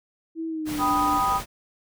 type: tone with pitch glide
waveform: sine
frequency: 325.2 to 294.8 Hz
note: E4 to D4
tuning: -23 to +7 cents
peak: -27 dBFS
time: 0.35-1.21 s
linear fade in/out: 50 ms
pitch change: -170 cents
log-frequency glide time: 0.48-0.81 s
type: noise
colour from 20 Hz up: pink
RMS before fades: -34 dBFS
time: 0.65-1.46 s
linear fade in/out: 50 ms
type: chord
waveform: sine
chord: G augmented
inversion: none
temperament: equal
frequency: 784 / 987.8 / 1244.5 Hz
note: G5 / B5 / D#6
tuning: 0 / 0 / 0 cents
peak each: -26 / -25 / -23 dBFS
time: 0.78-1.41 s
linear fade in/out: 50 ms
effects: none